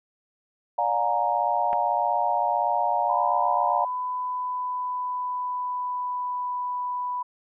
sine chord, Bb dominant seventh, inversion first, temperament equal with one note detuned, 587.3 / 714.8 / 830.6 / 932.3 Hz, D5 / F5 / Ab5 / Bb5, 0 / +40 / 0 / 0 cents, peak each -30 / -25 / -28 / -25 dBFS, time 0.78-3.85 s, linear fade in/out 5 ms
clicks, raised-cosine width 0.5 ms, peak -21 / -27 dBFS, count 2, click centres 1.73 / 1.735 s
sine tone with pitch glide, 1000 to 989.7 Hz, B5 to B5, +21 to +3 cents, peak -26 dBFS, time 3.09-7.23 s, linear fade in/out 10 ms, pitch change -18 cents, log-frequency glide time 4.17-6.61 s
effects none

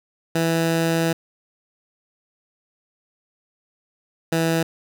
15% pulse tone pair in turn, 164.81 / 164.05 Hz, E3 / E3, 0 / -8 cents, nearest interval unison, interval 8 cents, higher first, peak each -12 dBFS, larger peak neither, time 0.35-1.13 / 4.32-4.63 s, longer first, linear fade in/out 5 ms, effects none

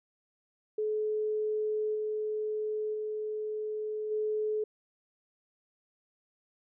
sine tone with level steps, 428.3 Hz, A4, 47 cents flat, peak -28 / -30 / -32 / -28 dBFS, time 0.78-4.64 s, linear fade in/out 5 ms, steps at 1.94 / 2.93 / 4.1 s, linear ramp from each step 20 ms, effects none

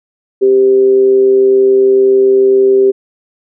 sine tone with amplitude modulation, 392 Hz, G4, in tune, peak -3 dBFS, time 0.41-2.92 s, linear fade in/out 20 ms, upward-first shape sine, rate 127 Hz, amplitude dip 40%, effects none

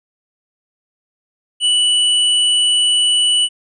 square tone, 2960 Hz, F#7, in tune, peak -12 dBFS, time 1.6-3.49 s, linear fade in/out 50 ms, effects resampled to 24000 Hz

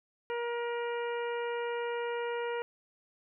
harmonic tone, 474 Hz, A#4, 29 cents sharp, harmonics 1 / 2 / 3 / 4 / 5 / 6, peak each -33 / -39 / -43 / -45 / -47 / -49 dBFS, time 0.3-2.62 s, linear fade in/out 0 ms, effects none

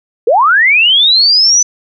sine linear sweep, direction up, 415.3 to 6060 Hz, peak -5 dBFS, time 0.27-1.63 s, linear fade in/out 5 ms, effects none

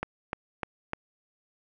click train, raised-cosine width 0.5 ms, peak -15 dBFS, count 4, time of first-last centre 0.03-0.934 s, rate 3.32 Hz, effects none

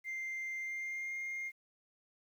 sine tone with pitch glide, 2093 to 2120 Hz, C7 to C7, 0 to +22 cents, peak -35 dBFS, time 0.04-1.52 s, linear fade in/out 50 ms, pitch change +22 cents, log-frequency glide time 0.59-1.13 s, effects tanh soft clip ceiling -36 dBFS + 11-bit

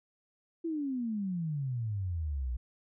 sine exponential sweep, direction down, 340 to 58 Hz, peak -31 dBFS, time 0.64-2.57 s, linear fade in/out 10 ms, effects none

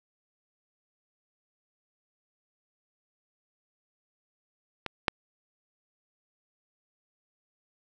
clicks, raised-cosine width 0.3 ms, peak -16 / -6 dBFS, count 2, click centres 4.863 / 5.082 s, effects none

